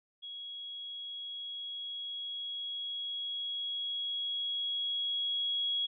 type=tone with level ramp; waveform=sine; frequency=3322 Hz; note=G#7; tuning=in tune; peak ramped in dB=-41 to -29 dBFS; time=0.22-5.87 s; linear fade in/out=20 ms; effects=none